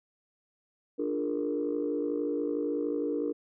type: chord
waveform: sine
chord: Bb dominant seventh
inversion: first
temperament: equal with one note detuned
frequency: 295.7 / 349.2 / 415.3 / 466.2 Hz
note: D4 / F4 / Ab4 / Bb4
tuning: +12 / 0 / 0 / 0 cents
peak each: -31 / -36 / -35 / -32 dBFS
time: 0.98-3.33 s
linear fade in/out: 20 ms
effects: tanh soft clip ceiling -20 dBFS